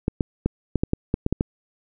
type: clicks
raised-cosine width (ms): 3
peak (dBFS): -7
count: 10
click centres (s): 0.081 / 0.208 / 0.46 / 0.757 / 0.835 / 0.934 / 1.141 / 1.264 / 1.326 / 1.409
effects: none